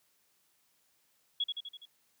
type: tone with echo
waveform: sine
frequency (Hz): 3347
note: G#7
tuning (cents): +13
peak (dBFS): -28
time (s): 1.4-1.44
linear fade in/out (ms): 5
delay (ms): 83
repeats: 5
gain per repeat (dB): -4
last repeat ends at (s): 1.855
effects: white hiss -72 dBFS RMS until 2.2 s + high-pass 80 Hz 12 dB/octave